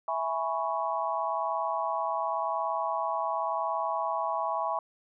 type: chord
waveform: sine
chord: C# minor seventh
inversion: first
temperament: equal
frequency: 659.3 / 830.6 / 987.8 / 1108.7 Hz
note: E5 / G#5 / B5 / C#6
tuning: 0 / 0 / 0 / 0 cents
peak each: -33 dBFS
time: 0.08-4.79 s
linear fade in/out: 2 ms
effects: none